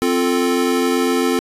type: chord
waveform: square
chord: F major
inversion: second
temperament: equal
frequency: 261.6 / 349.2 / 440 Hz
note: C4 / F4 / A4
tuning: 0 / 0 / 0 cents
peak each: -19 / -21 / -21 dBFS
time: 0.02-1.39 s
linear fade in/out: 0 ms
effects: resampled to 32000 Hz